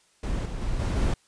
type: noise with level steps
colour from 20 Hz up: brown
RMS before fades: -28 / -32 / -29 / -25 / -23 dBFS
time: 0.23-1.14 s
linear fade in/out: 5 ms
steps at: 0.45 / 0.61 / 0.79 / 0.96 s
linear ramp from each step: 10 ms
effects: white hiss -63 dBFS RMS until 1.27 s + resampled to 22050 Hz